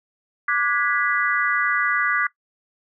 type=chord; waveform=sine; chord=G# half-diminished seventh; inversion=second; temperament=equal with one note detuned; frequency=1174.7 / 1454.6 / 1661.2 / 1975.5 Hz; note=D6 / F#6 / G#6 / B6; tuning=0 / -30 / 0 / 0 cents; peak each=-24 dBFS; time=0.48-2.27 s; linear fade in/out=5 ms; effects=noise-tail reverb RT60 0.1 s tail -19 dB re dry